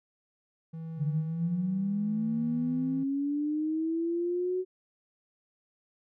triangle tone with tremolo, 162.4 Hz, E3, 26 cents flat, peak -33 dBFS, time 0.73-3.04 s, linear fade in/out 10 ms, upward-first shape sine, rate 0.66 Hz, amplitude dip 45%
sine linear sweep, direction up, 141 to 372.9 Hz, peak -27 dBFS, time 0.97-4.65 s, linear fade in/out 50 ms
effects none

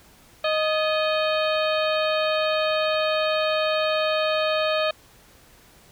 harmonic tone with a mistuned harmonic, 622.3 Hz, D#5, in tune, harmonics 1 / 2 / 3 / 4 / 5 / 6 / 7, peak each -22 / -28 / -33 / -30 / -33 / -33 / -35 dBFS, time 0.44-4.91 s, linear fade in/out 5 ms, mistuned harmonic 3, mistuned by -150 cents, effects pink hiss -53 dBFS RMS until 5.91 s

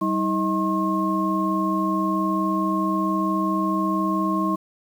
sine tone cluster, 193.9 / 318.4 / 633 / 1075 Hz, G3 / D#4 / D#5 / C6, -19 / +40 / +30 / +47 cents, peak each -25 / -24 / -32 / -24 dBFS, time 0.01-4.56 s, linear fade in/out 10 ms, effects 8-bit

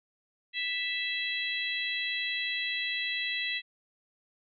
harmonic tone, 659.3 Hz, E5, in tune, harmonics 3 / 4 / 5 / 6, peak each -34 / -35 / -36 / -37 dBFS, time 0.53-3.62 s, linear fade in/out 50 ms, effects none

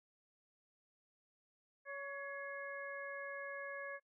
harmonic tone with a mistuned harmonic, 560 Hz, C#5, 18 cents sharp, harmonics 1 / 2 / 3 / 4, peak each -47 / -51 / -46 / -53 dBFS, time 1.85-4 s, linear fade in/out 50 ms, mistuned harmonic 4, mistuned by -67 cents, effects noise-tail reverb RT60 0.1 s tail -25 dB re dry

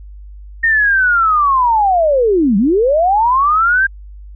sine linear two-way sweep, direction down then up, 1852 to 185 to 1610 Hz, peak -9 dBFS, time 0.63-3.87 s, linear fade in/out 10 ms, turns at 2.57 s, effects added 50 Hz sine -31 dBFS peak until 4.35 s

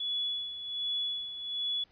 sine tone with tremolo, 3407 Hz, G#7, 44 cents sharp, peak -29 dBFS, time 0-1.84 s, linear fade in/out 5 ms, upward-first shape sine, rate 1.3 Hz, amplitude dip 65%, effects pink hiss -65 dBFS RMS until 1.91 s + resampled to 11025 Hz

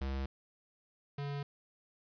square tone pair in turn, 67.3 / 142.33 Hz, C2 / C#3, +49 / +46 cents, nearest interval octave + minor second, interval 1297 cents, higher second, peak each -35 / -37 dBFS, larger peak first, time 0.01-0.26 / 1.18-1.43 s, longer neither, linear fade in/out 5 ms, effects resampled to 11025 Hz + 11-bit

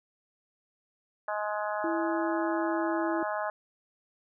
harmonic tone, 210 Hz, G#3, 19 cents sharp, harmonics 3 / 4 / 5 / 6 / 7 / 8, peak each -33 / -35 / -37 / -39 / -40 / -41 dBFS, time 1.28-3.5 s, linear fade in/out 2 ms
sine tone, 331.2 Hz, E4, 8 cents sharp, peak -29 dBFS, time 1.84-3.23 s, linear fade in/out 2 ms
effects none

